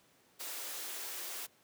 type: high-pass noise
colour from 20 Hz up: white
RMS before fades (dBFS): -42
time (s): 0.39-1.47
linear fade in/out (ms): 20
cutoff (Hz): 290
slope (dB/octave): 96
effects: pink hiss -67 dBFS RMS until 1.63 s + high-pass 150 Hz 12 dB/octave